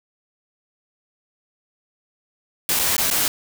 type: noise with dropouts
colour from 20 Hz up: white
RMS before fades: -20 dBFS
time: 2.69-3.28 s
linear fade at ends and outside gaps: 1 ms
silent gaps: 2.791-2.795 / 2.966-2.98 / 3.102-3.111 s
effects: none